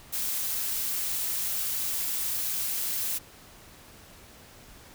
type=noise; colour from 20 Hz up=blue; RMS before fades=-30 dBFS; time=0.12-3.19 s; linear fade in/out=20 ms; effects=pink hiss -51 dBFS RMS until 4.94 s